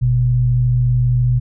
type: tone pair together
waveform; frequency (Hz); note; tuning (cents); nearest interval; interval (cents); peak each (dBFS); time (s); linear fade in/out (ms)
sine; 48.96 / 123.47; G1 / B2; -1 / 0; octave + major third; 1601; -21 / -12; 0.01-1.4; 20
effects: none